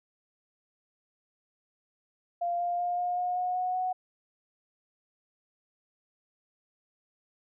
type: tone with pitch steps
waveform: sine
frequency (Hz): 695 / 701 / 707.1 / 713.3 / 719.5 / 725.8 / 732.1 / 738.5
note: F5 / F5 / F5 / F5 / F#5 / F#5 / F#5 / F#5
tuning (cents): -9 / +6 / +21 / +36 / -49 / -34 / -19 / -3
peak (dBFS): -27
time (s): 2.41-3.93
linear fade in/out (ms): 10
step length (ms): 190
effects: none